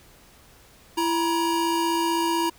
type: tone pair together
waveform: square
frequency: 335.6 / 951 Hz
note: E4 / A#5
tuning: +31 / +34 cents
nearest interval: octave + tritone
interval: 1803 cents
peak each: -25 dBFS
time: 0.97-2.5 s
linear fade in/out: 10 ms
effects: pink hiss -53 dBFS RMS until 2.58 s